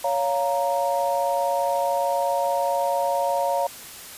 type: chord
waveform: sine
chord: Bb minor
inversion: first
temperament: just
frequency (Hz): 559.4 / 699.2 / 932.3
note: Db5 / F5 / Bb5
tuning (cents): +16 / +2 / 0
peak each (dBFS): -24 / -25 / -25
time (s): 0.04-3.67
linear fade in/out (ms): 5
effects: white hiss -40 dBFS RMS until 4.17 s + resampled to 32000 Hz